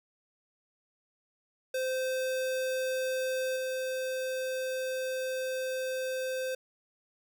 square tone with level steps, 518 Hz, C5, 17 cents flat, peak -30 / -32 dBFS, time 1.74-6.55 s, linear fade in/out 5 ms, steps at 3.56 s, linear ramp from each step 5 ms, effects none

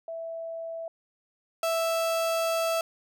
sine / 35% pulse tone pair in turn, 659.3 / 659.3 Hz, E5 / E5, 0 / 0 cents, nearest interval unison, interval 0 cents, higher neither, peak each -33 / -23 dBFS, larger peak second, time 0.08-0.88 / 1.63-2.81 s, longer second, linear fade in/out 2 ms, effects none

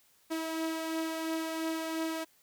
sawtooth beating tone pair, 322.4 / 325.3 Hz, E4 / E4, -38 / -23 cents, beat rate 2.9 Hz, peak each -29 / -37 dBFS, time 0.3-2.25 s, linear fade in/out 20 ms, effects white hiss -66 dBFS RMS until 2.42 s

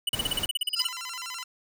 square tone bursts, 2960 Hz, F#7, in tune, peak -24 dBFS, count 14, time 0.07-0.872 s, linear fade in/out 5 ms, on 22 ms, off 38 ms
pink noise, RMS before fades -35 dBFS, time 0.13-0.46 s, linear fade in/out 2 ms
sine tone with exponential growth, 4978 Hz, D#8, in tune, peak -21 dBFS, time 0.59-0.82 s, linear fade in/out 0 ms, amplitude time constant 48 ms
10% pulse tone with vibrato, 1175 Hz, D6, 1 cent sharp, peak -26 dBFS, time 0.76-1.44 s, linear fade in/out 10 ms, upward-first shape square, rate 12 Hz, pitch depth 260 cents each way
effects none

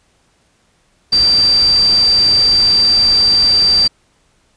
sine tone in noise, 4684 Hz, D8, 5 cents flat, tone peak -8 dBFS, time 1.12-3.88 s, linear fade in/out 10 ms, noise pink, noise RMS -26 dBFS, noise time 1.12-3.88 s, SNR +15 dB, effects pink hiss -57 dBFS RMS until 4.56 s + resampled to 22050 Hz

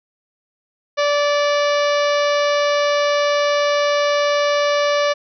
harmonic tone with a mistuned harmonic, 581 Hz, D5, 19 cents flat, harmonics 1 / 2 / 3 / 4 / 5 / 6 / 7 / 8 / 9 / 10, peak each -16 / -22 / -26 / -28 / -30 / -32 / -33 / -34 / -35 / -36 dBFS, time 0.97-5.14 s, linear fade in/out 20 ms, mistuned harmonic 6, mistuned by +34 cents, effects none

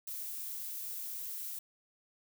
violet noise, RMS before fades -41 dBFS, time 0.07-1.59 s, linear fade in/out 5 ms, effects none

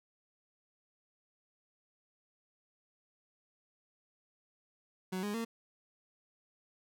30% pulse tone with pitch steps, 185.9 / 206.3 / 228.9 Hz, F#3 / G#3 / A#3, +8 / -11 / -31 cents, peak -32 dBFS, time 5.12-5.45 s, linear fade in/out 10 ms, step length 110 ms, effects none

